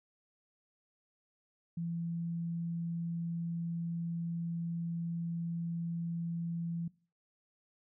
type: tone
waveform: sine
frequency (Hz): 168.6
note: E3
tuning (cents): +39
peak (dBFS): -34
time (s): 1.77-6.88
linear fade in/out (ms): 5
effects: noise-tail reverb RT60 0.4 s tail -22 dB re dry